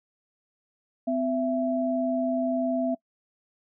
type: tone pair together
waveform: sine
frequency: 255.3 / 666 Hz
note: C4 / E5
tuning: -42 / +18 cents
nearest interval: octave + perfect fourth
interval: 1660 cents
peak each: -26 dBFS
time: 1.07-2.95 s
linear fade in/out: 10 ms
effects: noise-tail reverb RT60 0.1 s tail -23 dB re dry